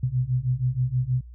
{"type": "beating tone pair", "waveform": "sine", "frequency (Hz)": [123.47, 129.77], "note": ["B2", "C3"], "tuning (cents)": [0, -14], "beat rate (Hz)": 6.3, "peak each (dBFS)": [-25, -24], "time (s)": [0.03, 1.21], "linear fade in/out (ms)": 5, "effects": ["added 60 Hz sine -40 dBFS peak until 1.34 s"]}